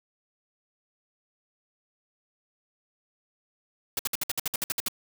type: noise bursts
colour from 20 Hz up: white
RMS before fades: -28 dBFS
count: 12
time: 3.97-4.883 s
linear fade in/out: 2 ms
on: 22 ms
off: 59 ms
effects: none